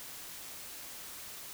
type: silence
effects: white hiss -46 dBFS RMS until 1.53 s